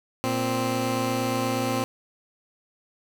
15% pulse tone pair together, 116.54 / 261.6 Hz, A#2 / C4, 0 / 0 cents, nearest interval octave + major second, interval 1400 cents, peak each -22 / -19 dBFS, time 0.24-1.84 s, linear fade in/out 0 ms, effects none

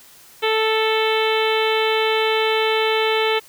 harmonic tone, 440 Hz, A4, in tune, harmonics 1 / 2 / 3 / 4 / 5 / 6 / 7 / 8 / 9, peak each -19 / -24 / -27 / -29 / -26 / -28 / -27 / -30 / -32 dBFS, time 0.42-3.4 s, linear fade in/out 20 ms, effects white hiss -47 dBFS RMS until 3.48 s

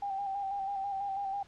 sine tone with vibrato, 790 Hz, G5, 13 cents sharp, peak -32 dBFS, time 0.02-1.43 s, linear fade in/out 5 ms, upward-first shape square, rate 6.1 Hz, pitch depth 32 cents each way, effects pink hiss -60 dBFS RMS until 1.47 s + low-pass 5000 Hz 12 dB/octave

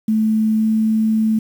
sine tone with pitch glide, 218.2 to 219.5 Hz, A3 to A3, -14 to -4 cents, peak -13 dBFS, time 0.08-1.39 s, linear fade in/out 5 ms, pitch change +10 cents, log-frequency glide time 0.57-0.65 s, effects 7-bit

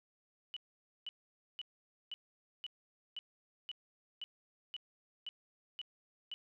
sine tone bursts, 2960 Hz, F#7, in tune, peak -40 dBFS, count 12, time 0.54-6.34 s, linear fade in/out 0 ms, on 25 ms, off 500 ms, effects none

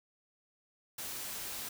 white noise, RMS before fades -41 dBFS, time 0.98-1.69 s, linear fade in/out 5 ms, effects none

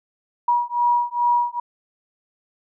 sine beating tone pair, 960 / 962.4 Hz, B5 / B5, -49 / -45 cents, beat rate 2.4 Hz, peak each -20 dBFS, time 0.48-1.6 s, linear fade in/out 5 ms, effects none

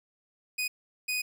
sawtooth tone bursts at uneven times, 2489 Hz, D#7, in tune, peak -25 dBFS, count 2, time 0.58-0.68 / 1.08-1.22 s, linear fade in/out 10 ms, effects none

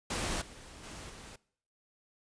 pink noise with level steps, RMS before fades -34 / -51 / -46 / -49 dBFS, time 0.1-1.36 s, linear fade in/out 5 ms, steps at 0.41 / 0.83 / 1.09 s, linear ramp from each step 10 ms, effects noise-tail reverb RT60 0.6 s tail -22 dB re dry + resampled to 22050 Hz

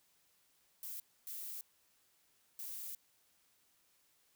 violet noise bursts at uneven times, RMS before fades -45 dBFS, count 3, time 0.83-1 / 1.27-1.61 / 2.59-2.95 s, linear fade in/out 2 ms, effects white hiss -73 dBFS RMS until 4.35 s

